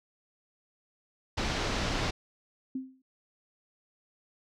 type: low-pass noise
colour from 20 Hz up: pink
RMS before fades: -31 dBFS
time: 1.37-2.11 s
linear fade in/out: 10 ms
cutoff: 5800 Hz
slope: 24 dB/octave
type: tone with exponential decay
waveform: sine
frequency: 261.6 Hz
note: C4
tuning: in tune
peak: -29 dBFS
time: 2.75-3.02 s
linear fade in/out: 5 ms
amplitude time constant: 58 ms
effects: none